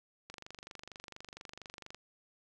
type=click train; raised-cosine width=0.2 ms; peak=-29 dBFS; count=41; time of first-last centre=0.3-1.946 s; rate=24.3 Hz; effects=none